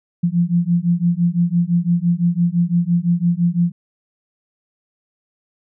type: beating tone pair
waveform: sine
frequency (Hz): 170 / 175.9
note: F3 / F3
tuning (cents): -46 / +13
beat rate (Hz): 5.9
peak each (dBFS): -17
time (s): 0.23-3.72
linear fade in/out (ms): 10
effects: none